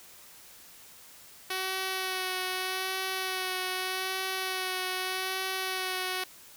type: tone with vibrato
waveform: 5% pulse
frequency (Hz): 374.4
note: F#4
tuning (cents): +20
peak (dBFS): -19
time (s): 1.5-6.24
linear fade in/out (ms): 5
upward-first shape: sine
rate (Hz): 0.82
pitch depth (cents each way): 19
effects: white hiss -52 dBFS RMS until 6.56 s